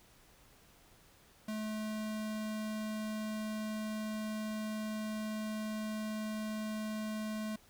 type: tone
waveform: square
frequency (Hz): 215.6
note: A3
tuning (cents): -35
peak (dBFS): -37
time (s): 1.48-7.56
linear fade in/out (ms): 5
effects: pink hiss -63 dBFS RMS until 7.69 s